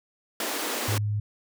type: high-pass noise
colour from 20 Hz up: pink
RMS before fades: -30 dBFS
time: 0.4-0.98 s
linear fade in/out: 2 ms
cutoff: 220 Hz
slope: 96 dB/octave
type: tone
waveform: sine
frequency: 104.6 Hz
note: G#2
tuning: 13 cents sharp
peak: -24 dBFS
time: 0.88-1.2 s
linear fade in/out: 5 ms
effects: none